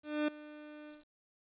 30% pulse tone with ADSR envelope, 300 Hz, D4, 37 cents sharp, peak -26 dBFS, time 0.03-1.05 s, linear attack 250 ms, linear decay 6 ms, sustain -19 dB, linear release 160 ms, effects resampled to 8000 Hz + 11-bit

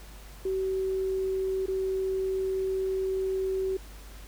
sine tone with dropouts, 380.5 Hz, F#4, 48 cents sharp, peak -26 dBFS, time 0.45-3.77 s, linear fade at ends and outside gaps 5 ms, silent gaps 1.66-1.681 s, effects added 50 Hz sine -44 dBFS peak until 4.27 s + pink hiss -51 dBFS RMS until 4.27 s

